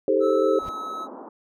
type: chord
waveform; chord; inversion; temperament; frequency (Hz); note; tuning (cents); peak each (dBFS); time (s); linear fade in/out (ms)
sine; A half-diminished seventh; second; just; 316.8 / 396 / 440 / 528; Eb4 / G4 / A4 / C5; +31 / +18 / 0 / +16; -26 / -22 / -23 / -22; 0.08-0.59; 2
type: tone with pitch glide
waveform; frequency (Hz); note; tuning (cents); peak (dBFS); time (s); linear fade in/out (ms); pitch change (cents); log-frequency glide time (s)
triangle; 1308 to 1290.7; E6 to E6; -14 to -37; -28; 0.2-1.08; 50; -23; 0.45-0.68
type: noise with exponential growth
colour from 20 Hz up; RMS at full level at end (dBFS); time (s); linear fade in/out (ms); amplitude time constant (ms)
brown; -34; 0.55-0.69; 0; 29
type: band-pass noise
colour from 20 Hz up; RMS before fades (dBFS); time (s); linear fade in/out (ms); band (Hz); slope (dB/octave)
pink; -40; 0.59-1.29; 5; 230 to 1200; 48
effects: none